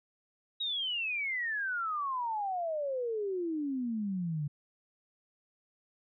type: exponential sweep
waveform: sine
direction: down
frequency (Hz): 3844 to 142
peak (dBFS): -31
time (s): 0.6-4.48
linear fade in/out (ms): 10
effects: none

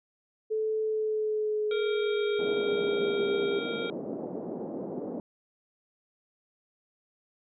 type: tone with pitch glide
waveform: sine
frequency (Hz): 435.7 to 401.9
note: A4 to G4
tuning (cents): -17 to +43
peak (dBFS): -26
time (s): 0.5-3.6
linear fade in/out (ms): 20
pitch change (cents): -140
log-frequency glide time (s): 0.82-3.33
type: harmonic tone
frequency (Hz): 464.8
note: A#4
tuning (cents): -5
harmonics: 1 / 3 / 5 / 7 / 8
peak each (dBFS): -34 / -39 / -41 / -42 / -43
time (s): 1.71-3.9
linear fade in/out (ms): 2
type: band-pass noise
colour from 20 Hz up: pink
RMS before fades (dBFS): -36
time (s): 2.39-5.2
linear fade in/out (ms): 2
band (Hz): 210 to 590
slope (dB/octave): 24
effects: none

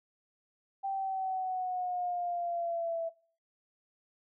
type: exponential sweep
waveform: sine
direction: down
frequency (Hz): 784 to 659.3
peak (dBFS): -31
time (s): 0.83-3.1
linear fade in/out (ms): 20
effects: noise-tail reverb RT60 0.5 s tail -24 dB re dry

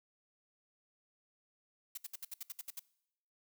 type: noise bursts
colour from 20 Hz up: blue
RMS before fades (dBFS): -43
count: 10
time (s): 1.95-2.795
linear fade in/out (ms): 5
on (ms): 26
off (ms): 65
effects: noise-tail reverb RT60 0.8 s tail -22 dB re dry

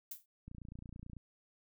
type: noise with exponential decay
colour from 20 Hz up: violet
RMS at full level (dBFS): -40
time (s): 0.11-0.26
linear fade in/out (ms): 5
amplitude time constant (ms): 31
type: click train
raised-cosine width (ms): 5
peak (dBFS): -36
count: 21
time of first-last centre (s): 0.48-1.167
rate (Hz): 29.1
effects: none

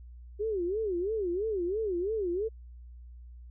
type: tone with vibrato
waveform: sine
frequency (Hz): 392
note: G4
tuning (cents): 0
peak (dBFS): -28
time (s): 0.39-2.49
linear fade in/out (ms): 20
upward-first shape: sine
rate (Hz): 3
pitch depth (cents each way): 230
effects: added 60 Hz sine -45 dBFS peak until 3.5 s

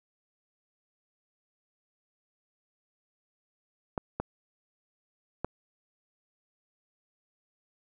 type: clicks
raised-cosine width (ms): 1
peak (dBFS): -16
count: 3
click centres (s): 3.978 / 4.2 / 5.446
effects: none

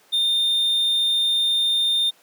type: tone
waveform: triangle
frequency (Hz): 3627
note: A#7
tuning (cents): -48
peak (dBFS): -16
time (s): 0.12-2.11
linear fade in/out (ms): 20
effects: pink hiss -55 dBFS RMS until 2.22 s + high-pass 400 Hz 12 dB/octave

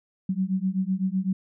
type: beating tone pair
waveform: sine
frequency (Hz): 185 / 192.9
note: F#3 / G3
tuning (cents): 0 / -28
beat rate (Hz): 7.9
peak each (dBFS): -26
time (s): 0.29-1.33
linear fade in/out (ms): 5
effects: none

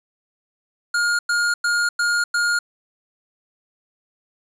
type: tone bursts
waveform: square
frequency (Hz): 1421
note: F6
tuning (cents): +30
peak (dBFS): -18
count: 5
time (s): 0.94-2.59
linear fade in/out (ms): 5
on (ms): 250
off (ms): 100
effects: resampled to 22050 Hz + 8-bit

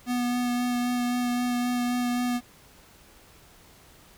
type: tone with vibrato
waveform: square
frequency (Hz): 244.8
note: B3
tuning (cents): -15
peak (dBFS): -25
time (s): 0.06-2.41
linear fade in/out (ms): 50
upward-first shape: sine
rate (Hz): 3.8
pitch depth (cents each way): 12
effects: pink hiss -54 dBFS RMS until 4.17 s

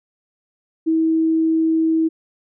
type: tone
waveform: sine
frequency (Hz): 322.4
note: E4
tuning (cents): -38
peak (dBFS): -14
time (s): 0.86-2.09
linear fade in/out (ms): 20
effects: none

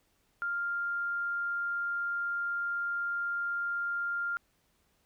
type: tone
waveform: sine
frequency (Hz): 1398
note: F6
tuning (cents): +1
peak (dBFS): -30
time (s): 0.42-4.37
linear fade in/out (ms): 0
effects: pink hiss -72 dBFS RMS until 5.05 s

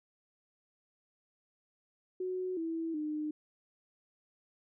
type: tone with pitch steps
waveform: sine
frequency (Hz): 368.8 / 327.4 / 303.8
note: F#4 / E4 / D#4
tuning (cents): -6 / -12 / -41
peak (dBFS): -33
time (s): 2.2-3.31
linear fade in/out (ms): 5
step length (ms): 370
effects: none

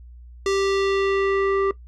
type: tone with low-pass filter sweep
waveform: square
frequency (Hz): 392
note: G4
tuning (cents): 0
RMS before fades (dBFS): -21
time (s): 0.46-1.71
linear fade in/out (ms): 2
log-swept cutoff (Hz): 6200 to 1400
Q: 1.4
effects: noise-tail reverb RT60 0.1 s tail -17 dB re dry + added 60 Hz sine -40 dBFS peak until 1.87 s

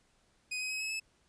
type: tone with pitch steps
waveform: sawtooth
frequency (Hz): 2501 / 2526 / 2551 / 2576 / 2601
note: D#7 / D#7 / D#7 / E7 / E7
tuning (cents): +8 / +26 / +43 / -41 / -24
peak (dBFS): -31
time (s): 0.51-1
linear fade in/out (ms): 10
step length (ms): 98
effects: pink hiss -70 dBFS RMS until 1.28 s + resampled to 22050 Hz

